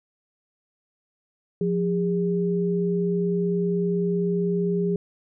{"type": "tone pair together", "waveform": "sine", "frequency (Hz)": [176.5, 406.2], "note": ["F3", "G#4"], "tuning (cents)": [19, -38], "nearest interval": "octave + major second", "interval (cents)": 1443, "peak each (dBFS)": [-23, -24], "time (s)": [1.61, 4.96], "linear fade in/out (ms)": 2, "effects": []}